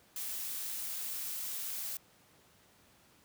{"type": "noise", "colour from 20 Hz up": "blue", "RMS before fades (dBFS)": -39, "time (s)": [0.16, 1.97], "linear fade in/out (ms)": 2, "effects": ["pink hiss -64 dBFS RMS until 3.24 s", "high-pass 80 Hz 12 dB/octave"]}